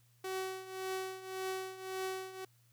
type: tone with tremolo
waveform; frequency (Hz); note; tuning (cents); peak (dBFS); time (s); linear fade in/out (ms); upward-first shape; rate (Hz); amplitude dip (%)
sawtooth; 377.8; F#4; +36; -31; 0.24-2.45; 5; triangle; 1.8; 80
effects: added 119 Hz sine -66 dBFS peak until 2.72 s + white hiss -72 dBFS RMS until 2.72 s